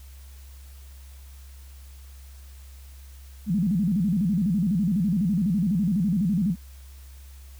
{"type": "tone with vibrato", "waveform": "sine", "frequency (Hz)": 188.8, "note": "F#3", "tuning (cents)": 35, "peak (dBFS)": -20, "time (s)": [3.46, 6.56], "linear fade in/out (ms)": 50, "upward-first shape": "square", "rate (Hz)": 12, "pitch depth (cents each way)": 190, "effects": ["added 67 Hz sine -42 dBFS peak until 7.59 s", "white hiss -55 dBFS RMS until 7.59 s"]}